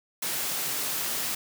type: high-pass noise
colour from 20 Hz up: white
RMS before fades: -30 dBFS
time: 0.22-1.35 s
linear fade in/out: 5 ms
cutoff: 110 Hz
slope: 24 dB/octave
effects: none